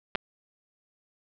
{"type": "clicks", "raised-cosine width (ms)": 0.3, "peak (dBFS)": -11, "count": 2, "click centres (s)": [0.151, 0.156], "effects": ["low-pass 4000 Hz 12 dB/octave", "8-bit"]}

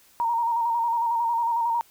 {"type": "tone with vibrato", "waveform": "sine", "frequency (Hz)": 932.3, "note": "A#5", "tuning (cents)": 0, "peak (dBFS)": -21, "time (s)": [0.2, 1.81], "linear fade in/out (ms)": 0, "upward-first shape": "square", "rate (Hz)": 11, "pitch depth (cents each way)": 32, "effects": ["white hiss -57 dBFS RMS until 1.9 s"]}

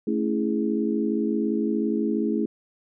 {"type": "chord", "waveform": "sine", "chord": "A major seventh", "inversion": "none", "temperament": "equal", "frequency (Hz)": [220, 277.2, 329.6, 415.3], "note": ["A3", "C#4", "E4", "G#4"], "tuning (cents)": [0, 0, 0, 0], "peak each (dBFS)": [-25, -29, -27, -29], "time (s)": [0.07, 2.46], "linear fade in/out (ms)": 5, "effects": []}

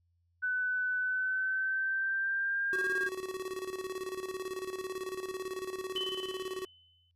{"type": "tone with pitch glide", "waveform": "sine", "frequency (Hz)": [1501, 1618.1], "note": ["F#6", "G#6"], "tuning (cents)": [24, -46], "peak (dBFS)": -29, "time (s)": [0.42, 3.09], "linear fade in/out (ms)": 20, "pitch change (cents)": 130, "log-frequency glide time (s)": [0.98, 2.89]}
{"type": "tone with tremolo", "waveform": "square", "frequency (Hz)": 374.9, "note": "F#4", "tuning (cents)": 23, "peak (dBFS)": -35, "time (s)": [2.73, 6.65], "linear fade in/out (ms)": 0, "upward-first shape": "square", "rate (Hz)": 18, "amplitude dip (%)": 65}
{"type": "tone with exponential decay", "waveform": "sine", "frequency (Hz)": 3028, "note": "F#7", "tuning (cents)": 39, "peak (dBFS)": -31, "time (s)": [5.96, 7.11], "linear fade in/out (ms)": 0, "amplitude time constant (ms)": 250}
{"effects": ["added 86 Hz sine -70 dBFS peak until 7.15 s", "resampled to 32000 Hz"]}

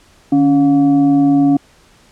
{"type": "tone with frequency modulation", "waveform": "sine", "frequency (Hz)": 280.5, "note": "C#4", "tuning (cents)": 21, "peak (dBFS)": -8, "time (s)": [0.32, 1.57], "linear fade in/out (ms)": 5, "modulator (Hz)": 432, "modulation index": 0.43, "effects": ["pink hiss -49 dBFS RMS until 2.11 s", "low-pass 9000 Hz 12 dB/octave"]}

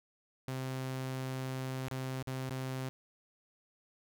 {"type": "tone with dropouts", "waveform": "sawtooth", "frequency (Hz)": 130.81, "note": "C3", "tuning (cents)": 0, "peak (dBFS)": -32, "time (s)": [0.48, 2.89], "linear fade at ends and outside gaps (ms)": 0, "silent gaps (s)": [[1.883, 1.913], [2.226, 2.273], [2.494, 2.508]], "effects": []}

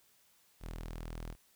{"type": "tone", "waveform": "sawtooth", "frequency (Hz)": 40.63, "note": "E1", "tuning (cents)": -24, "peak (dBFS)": -37, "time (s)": [0.6, 1.36], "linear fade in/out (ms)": 50, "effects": ["white hiss -68 dBFS RMS until 1.55 s"]}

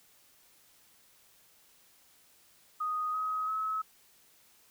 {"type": "tone with pitch steps", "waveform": "sine", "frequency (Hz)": [1244.5, 1266.3, 1288.4], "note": ["D#6", "D#6", "E6"], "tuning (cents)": [0, 30, -40], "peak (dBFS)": -30, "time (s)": [2.8, 3.82], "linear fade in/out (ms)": 10, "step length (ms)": 340, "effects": ["white hiss -63 dBFS RMS until 4.7 s"]}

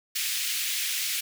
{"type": "high-pass noise", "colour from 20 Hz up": "pink", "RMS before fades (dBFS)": -29, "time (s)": [0.15, 1.21], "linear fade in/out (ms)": 10, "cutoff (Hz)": 2200, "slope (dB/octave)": 24, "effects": []}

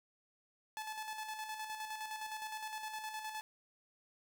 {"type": "tone with tremolo", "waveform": "sawtooth", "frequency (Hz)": 866, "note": "A5", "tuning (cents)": -28, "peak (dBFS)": -36, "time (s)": [0.77, 3.41], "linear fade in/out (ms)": 0, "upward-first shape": "square", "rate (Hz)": 9.7, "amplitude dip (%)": 45, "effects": []}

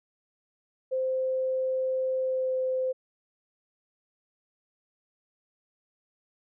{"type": "tone with pitch glide", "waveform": "sine", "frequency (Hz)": [520, 516.7], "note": ["C5", "C5"], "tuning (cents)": [-11, -22], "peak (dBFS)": -25, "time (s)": [0.91, 2.93], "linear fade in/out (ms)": 20, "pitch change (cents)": -11, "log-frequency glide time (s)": [2.2, 2.56], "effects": []}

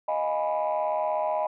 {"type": "chord", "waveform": "sine", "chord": "F half-diminished seventh", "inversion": "third", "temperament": "equal", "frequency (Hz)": [622.3, 698.5, 830.6, 987.8], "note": ["Eb5", "F5", "Ab5", "Cb6"], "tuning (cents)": [0, 0, 0, 0], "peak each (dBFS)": [-26, -32, -29, -30], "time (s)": [0.08, 1.47], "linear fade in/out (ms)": 5, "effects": ["tanh soft clip ceiling -18 dBFS"]}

